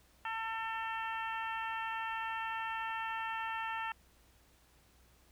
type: harmonic tone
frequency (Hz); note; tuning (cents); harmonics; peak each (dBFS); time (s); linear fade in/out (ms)
448.3; A4; +32; 2 / 3 / 4 / 5 / 6 / 7; -39 / -42 / -42 / -52 / -45 / -52; 0.25-3.92; 2
effects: added 61 Hz sine -67 dBFS peak until 5.31 s + pink hiss -67 dBFS RMS until 5.31 s